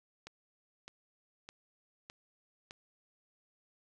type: click train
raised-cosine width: 0.2 ms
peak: -29 dBFS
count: 5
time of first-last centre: 0.27-2.709 s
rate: 1.64 Hz
effects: none